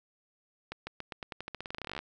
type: accelerating click train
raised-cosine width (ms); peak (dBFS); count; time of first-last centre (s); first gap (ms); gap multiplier
0.3; -22; 24; 0.72-1.99; 150; 0.89
effects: none